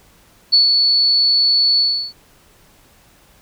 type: tone with ADSR envelope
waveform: sine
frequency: 4435 Hz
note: C#8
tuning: in tune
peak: -7 dBFS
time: 0.52-2.13 s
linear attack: 17 ms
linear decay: 130 ms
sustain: -4 dB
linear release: 340 ms
effects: pink hiss -51 dBFS RMS until 3.41 s